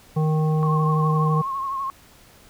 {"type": "harmonic tone", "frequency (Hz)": 155.56, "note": "D#3", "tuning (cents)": 0, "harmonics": [1, 3, 5, 7], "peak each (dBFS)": [-18, -28, -32, -35], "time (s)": [0.16, 1.42], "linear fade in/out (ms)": 10}
{"type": "tone with vibrato", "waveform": "sine", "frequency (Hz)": 1083, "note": "C#6", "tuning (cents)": -41, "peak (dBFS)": -24, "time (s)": [0.63, 1.9], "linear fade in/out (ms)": 0, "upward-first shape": "triangle", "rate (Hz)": 12, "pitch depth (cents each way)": 55}
{"effects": ["pink hiss -51 dBFS RMS until 2.49 s"]}